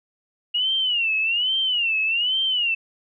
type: tone with vibrato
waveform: sine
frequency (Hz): 2850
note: F7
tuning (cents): +34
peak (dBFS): -19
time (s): 0.54-2.75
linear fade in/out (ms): 10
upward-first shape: sine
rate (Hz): 1.2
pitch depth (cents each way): 170
effects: none